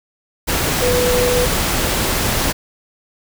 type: tone in noise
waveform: sine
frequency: 493.9 Hz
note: B4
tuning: in tune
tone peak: -15 dBFS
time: 0.81-1.46 s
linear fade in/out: 20 ms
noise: pink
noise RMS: -18 dBFS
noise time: 0.47-2.53 s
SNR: 0 dB
effects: none